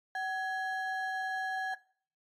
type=ring-modulated tone; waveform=triangle; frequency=1216 Hz; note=D#6; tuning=40 cents flat; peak=-28 dBFS; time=0.15-1.74 s; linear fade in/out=2 ms; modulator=457 Hz; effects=noise-tail reverb RT60 0.5 s tail -19 dB re dry + AAC 48 kbps